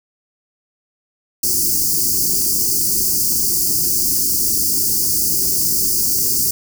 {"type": "band-stop noise", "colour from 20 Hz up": "white", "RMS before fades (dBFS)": -17, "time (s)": [1.43, 6.51], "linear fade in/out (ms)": 5, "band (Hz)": [410, 4600], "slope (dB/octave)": 96, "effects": []}